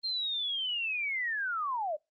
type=linear sweep; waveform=sine; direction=down; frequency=4220 to 567 Hz; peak=-30 dBFS; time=0.03-1.97 s; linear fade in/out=20 ms; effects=noise-tail reverb RT60 0.2 s tail -24 dB re dry + Opus 24 kbps